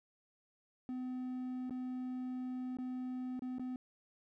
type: tone with dropouts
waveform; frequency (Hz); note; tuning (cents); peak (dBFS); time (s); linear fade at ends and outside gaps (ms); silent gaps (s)
triangle; 253.7; B3; +47; -36; 0.89-3.76; 1; 1.696-1.707 / 2.77-2.786 / 3.394-3.421 / 3.584-3.595
effects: none